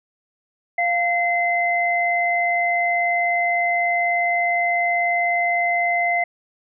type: tone pair together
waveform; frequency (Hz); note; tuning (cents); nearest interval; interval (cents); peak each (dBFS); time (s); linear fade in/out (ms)
sine; 698.5 / 2058; F5 / C7; 0 / -29; octave + perfect fifth; 1871; -20; 0.78-6.24; 5
effects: none